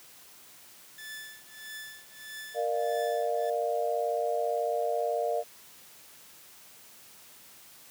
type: tone with tremolo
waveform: sawtooth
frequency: 1745 Hz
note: A6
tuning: 15 cents flat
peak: -35 dBFS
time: 0.98-3.5 s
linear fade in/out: 5 ms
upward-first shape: triangle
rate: 1.6 Hz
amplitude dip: 100%
type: chord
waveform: sine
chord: Bb major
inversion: none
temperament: equal with one note detuned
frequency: 466.2 / 600.4 / 698.5 Hz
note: Bb4 / D5 / F5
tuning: 0 / +38 / 0 cents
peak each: -31 dBFS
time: 2.54-5.44 s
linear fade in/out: 50 ms
effects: white hiss -53 dBFS RMS until 7.9 s + high-pass 80 Hz 12 dB/octave